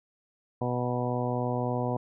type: harmonic tone with a mistuned harmonic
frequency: 123.47 Hz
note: B2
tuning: in tune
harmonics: 1 / 2 / 3 / 4 / 5 / 6 / 7 / 8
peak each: -31 / -33 / -37 / -34 / -36 / -36 / -41 / -38 dBFS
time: 0.61-1.97 s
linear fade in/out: 5 ms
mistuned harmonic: 8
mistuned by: -17 cents
effects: none